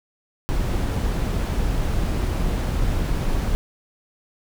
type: noise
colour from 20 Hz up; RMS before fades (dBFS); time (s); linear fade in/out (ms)
brown; -22; 0.49-3.55; 0
effects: none